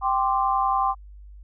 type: chord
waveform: sine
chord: G suspended fourth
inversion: none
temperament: just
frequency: 784 / 1045.3 / 1176 Hz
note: G5 / C6 / D6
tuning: 0 / -2 / +2 cents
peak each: -23 / -23 / -26 dBFS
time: 0.01-0.95 s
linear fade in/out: 50 ms
effects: added 50 Hz sine -41 dBFS peak until 1.43 s